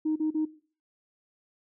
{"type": "tone bursts", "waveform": "sine", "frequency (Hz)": 311.1, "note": "D#4", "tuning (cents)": 0, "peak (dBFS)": -23, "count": 3, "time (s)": [0.05, 0.454], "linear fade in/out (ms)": 10, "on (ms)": 110, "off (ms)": 37, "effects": ["noise-tail reverb RT60 0.4 s tail -17 dB re dry", "tanh soft clip ceiling -20 dBFS"]}